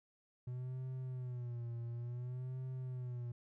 triangle tone with vibrato, 123.47 Hz, B2, in tune, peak -38 dBFS, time 0.47-3.32 s, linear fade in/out 5 ms, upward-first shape sine, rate 0.57 Hz, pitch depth 85 cents each way, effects none

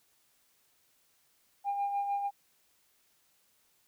sine tone with tremolo, 804 Hz, G5, 44 cents sharp, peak -26 dBFS, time 1.64-2.31 s, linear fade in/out 50 ms, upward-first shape sine, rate 6.6 Hz, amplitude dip 50%, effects tanh soft clip ceiling -26 dBFS + white hiss -70 dBFS RMS until 3.87 s

